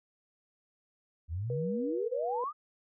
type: exponential sweep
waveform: sine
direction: up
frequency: 75 to 1277 Hz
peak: -32 dBFS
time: 1.28-2.53 s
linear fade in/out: 50 ms
type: tone with pitch glide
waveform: sine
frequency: 481.4 to 487 Hz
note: B4 to B4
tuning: -44 to -24 cents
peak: -33 dBFS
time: 1.5-2.44 s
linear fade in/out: 2 ms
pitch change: +20 cents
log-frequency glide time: 2.23-2.31 s
effects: none